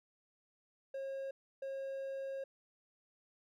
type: tone bursts at uneven times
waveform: triangle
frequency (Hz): 541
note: C#5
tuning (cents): -42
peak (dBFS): -37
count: 2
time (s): 0.94-1.31 / 1.62-2.44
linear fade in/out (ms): 5
effects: none